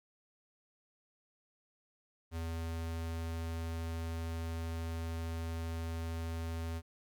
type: tone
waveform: square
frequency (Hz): 82.41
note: E2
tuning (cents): 0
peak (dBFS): -37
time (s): 2.31-6.82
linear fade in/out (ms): 50
effects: 13-bit